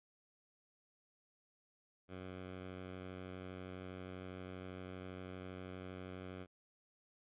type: tone with vibrato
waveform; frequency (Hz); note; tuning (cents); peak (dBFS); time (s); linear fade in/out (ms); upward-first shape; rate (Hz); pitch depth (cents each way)
10% pulse; 92.5; F#2; 0; -38; 2.08-6.47; 50; triangle; 7.1; 10
effects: resampled to 8000 Hz